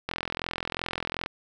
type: click train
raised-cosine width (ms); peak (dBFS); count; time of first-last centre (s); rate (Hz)
0.3; -13; 51; 0.09-1.261; 42.7
effects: none